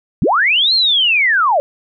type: linear two-way sweep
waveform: sine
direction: up then down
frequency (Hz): 101.7 to 4300 to 533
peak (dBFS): -10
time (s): 0.22-1.6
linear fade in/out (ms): 0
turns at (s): 0.74
effects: none